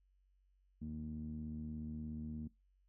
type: tone with low-pass filter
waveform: sawtooth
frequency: 76.9 Hz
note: D#2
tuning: 20 cents flat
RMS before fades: -44 dBFS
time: 0.81-2.48 s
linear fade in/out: 10 ms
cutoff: 220 Hz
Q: 7.1
effects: noise-tail reverb RT60 0.2 s tail -22 dB re dry + added 47 Hz sine -70 dBFS peak until 2.88 s